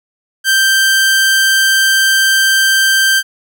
sawtooth tone, 1568 Hz, G6, in tune, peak -5 dBFS, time 0.44-3.23 s, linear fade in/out 50 ms, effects none

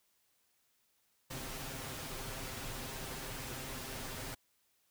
pink noise with comb filter, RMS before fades -43 dBFS, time 1.3-4.35 s, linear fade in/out 10 ms, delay 7.6 ms, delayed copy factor +0.55, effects white hiss -75 dBFS RMS until 4.9 s

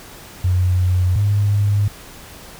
sine tone pair in turn, 91 / 102.14 Hz, F#2 / G#2, -28 / -28 cents, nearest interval major second, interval 200 cents, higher second, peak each -13 dBFS, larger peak neither, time 0.44-1.16 / 1.16-1.88 s, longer neither, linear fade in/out 5 ms, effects pink hiss -39 dBFS RMS until 2.59 s

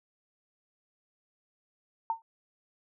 sine tone with exponential decay, 906 Hz, A#5, 50 cents flat, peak -23 dBFS, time 2.1-2.22 s, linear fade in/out 1 ms, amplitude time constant 25 ms, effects none

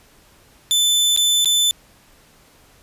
sawtooth tone with dropouts, 3520 Hz, A7, in tune, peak -11 dBFS, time 0.71-1.71 s, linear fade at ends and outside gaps 0 ms, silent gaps 1.163-1.174 / 1.446-1.457 s, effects pink hiss -52 dBFS RMS until 2.82 s + resampled to 32000 Hz

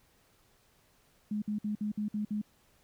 sine tone bursts, 210 Hz, G#3, 19 cents sharp, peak -30 dBFS, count 7, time 1.31-2.416 s, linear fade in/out 5 ms, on 110 ms, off 56 ms, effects pink hiss -67 dBFS RMS until 2.83 s

